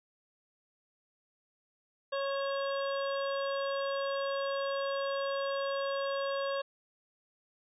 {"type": "harmonic tone with a mistuned harmonic", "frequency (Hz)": 551, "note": "C#5", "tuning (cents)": -11, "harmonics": [1, 2, 3, 5, 6, 7, 8], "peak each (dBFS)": [-32, -38, -42, -46, -48, -49, -50], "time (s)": [2.12, 6.62], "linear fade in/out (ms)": 10, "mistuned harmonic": 7, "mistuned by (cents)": -45, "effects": []}